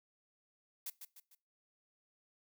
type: noise with echo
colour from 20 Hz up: blue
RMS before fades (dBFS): -42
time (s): 0.86-0.9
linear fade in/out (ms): 5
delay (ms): 150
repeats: 3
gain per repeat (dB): -7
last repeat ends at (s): 1.35
effects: noise-tail reverb RT60 0.3 s tail -21 dB re dry